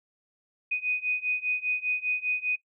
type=beating tone pair; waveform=sine; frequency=2489 / 2494 Hz; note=D#7 / D#7; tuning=0 / +3 cents; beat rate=5 Hz; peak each=-30 / -29 dBFS; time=0.71-2.56 s; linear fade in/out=10 ms; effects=noise-tail reverb RT60 0.1 s tail -19 dB re dry